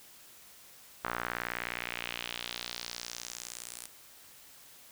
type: tone with band-pass filter sweep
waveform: sawtooth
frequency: 59.5 Hz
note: A#1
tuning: 36 cents sharp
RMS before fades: -40 dBFS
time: 1.04-3.87 s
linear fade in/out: 0 ms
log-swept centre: 1300 to 9800 Hz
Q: 2.1
effects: white hiss -55 dBFS RMS until 4.91 s